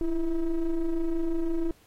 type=ring-modulated tone; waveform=triangle; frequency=160 Hz; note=D#3; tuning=49 cents sharp; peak=-19 dBFS; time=0.01-1.71 s; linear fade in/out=2 ms; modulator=173 Hz; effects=pink hiss -61 dBFS RMS until 1.86 s + AAC 48 kbps